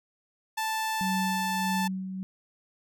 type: tone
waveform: sawtooth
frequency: 880 Hz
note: A5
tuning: in tune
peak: -24 dBFS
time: 0.57-1.88 s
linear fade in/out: 10 ms
type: tone with tremolo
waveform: sine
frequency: 188.6 Hz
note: F#3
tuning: 33 cents sharp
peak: -27 dBFS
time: 1.01-2.23 s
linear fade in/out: 0 ms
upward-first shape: sine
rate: 1.6 Hz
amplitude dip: 50%
effects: none